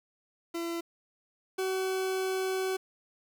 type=tone pair in turn; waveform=40% pulse; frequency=337.6 / 378 Hz; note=E4 / F#4; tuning=+41 / +37 cents; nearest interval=major second; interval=196 cents; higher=second; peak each=-31 / -28 dBFS; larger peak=second; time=0.54-0.81 / 1.58-2.77 s; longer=second; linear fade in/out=10 ms; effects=9-bit